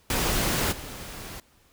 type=noise with level steps; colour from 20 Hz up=pink; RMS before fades=-25 / -39 dBFS; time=0.1-1.4 s; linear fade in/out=2 ms; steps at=0.71 s; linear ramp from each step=20 ms; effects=pink hiss -61 dBFS RMS until 1.72 s